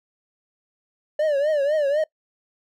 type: tone with vibrato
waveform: triangle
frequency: 587.3 Hz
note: D5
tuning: in tune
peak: -16 dBFS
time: 1.19-2.04 s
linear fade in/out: 5 ms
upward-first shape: triangle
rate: 4 Hz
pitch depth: 140 cents each way
effects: noise-tail reverb RT60 0.1 s tail -22 dB re dry